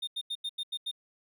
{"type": "tone bursts", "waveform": "triangle", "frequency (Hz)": 3648, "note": "A#7", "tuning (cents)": -38, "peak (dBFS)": -30, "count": 7, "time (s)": [0.02, 0.914], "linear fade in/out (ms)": 10, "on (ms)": 54, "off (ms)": 86, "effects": []}